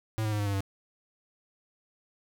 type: tone with pitch steps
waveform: square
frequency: 110 / 107.43 / 104.91 / 102.46 / 100.06 / 97.72 Hz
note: A2 / A2 / G#2 / G#2 / G2 / G2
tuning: 0 / -41 / +18 / -23 / +36 / -5 cents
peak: -28 dBFS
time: 0.18-0.606 s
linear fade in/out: 0 ms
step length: 71 ms
effects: none